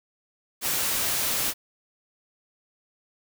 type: noise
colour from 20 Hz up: white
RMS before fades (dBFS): -26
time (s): 0.61-1.54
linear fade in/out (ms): 50
effects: none